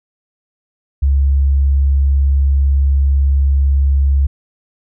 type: tone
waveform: sine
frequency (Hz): 69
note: C#2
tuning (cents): -7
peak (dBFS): -9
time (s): 1.02-4.27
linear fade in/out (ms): 10
effects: none